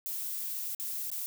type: noise with dropouts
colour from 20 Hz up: violet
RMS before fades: -36 dBFS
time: 0.06-1.26 s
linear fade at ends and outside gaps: 0 ms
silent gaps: 0.748-0.798 / 1.102-1.116 s
effects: none